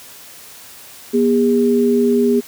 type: tone pair together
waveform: sine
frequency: 240.9 / 406.2 Hz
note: B3 / G#4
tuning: -43 / -38 cents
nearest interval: major sixth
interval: 905 cents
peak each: -14 dBFS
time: 1.13-2.41 s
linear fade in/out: 20 ms
effects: white hiss -39 dBFS RMS until 2.47 s + high-pass 60 Hz 12 dB/octave